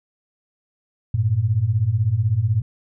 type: beating tone pair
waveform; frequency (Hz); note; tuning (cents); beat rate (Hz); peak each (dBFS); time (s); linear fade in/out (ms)
sine; 98 / 114; G2 / A#2; 0 / -38; 16; -21 / -18; 1.14-2.62; 5
effects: none